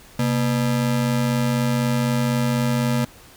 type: ring-modulated tone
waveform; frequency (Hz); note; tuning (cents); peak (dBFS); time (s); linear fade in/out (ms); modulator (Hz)
square; 183.5; F#3; -14; -16; 0.19-3.05; 5; 52
effects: pink hiss -47 dBFS RMS until 3.36 s